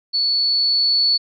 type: tone with level ramp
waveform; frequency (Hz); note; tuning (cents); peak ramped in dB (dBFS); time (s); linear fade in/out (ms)
sine; 4435; C#8; 0; -16 to -13; 0.13-1.18; 20
effects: none